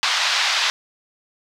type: band-pass noise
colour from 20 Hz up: white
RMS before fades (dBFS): -20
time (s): 0.03-0.7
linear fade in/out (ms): 0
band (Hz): 800 to 4900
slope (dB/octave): 24
effects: none